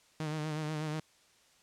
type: tone with vibrato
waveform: sawtooth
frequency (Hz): 154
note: D#3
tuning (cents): -17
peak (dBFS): -30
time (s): 0.2-1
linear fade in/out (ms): 2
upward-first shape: sine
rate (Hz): 8.2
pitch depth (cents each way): 42
effects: white hiss -65 dBFS RMS until 1.62 s + low-pass 8000 Hz 12 dB/octave